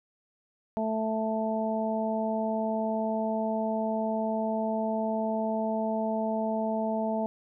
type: harmonic tone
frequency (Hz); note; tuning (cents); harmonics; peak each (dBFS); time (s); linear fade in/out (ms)
220.1; A3; +1; 1 / 2 / 3 / 4; -30 / -36 / -30 / -35; 0.77-7.26; 0
effects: none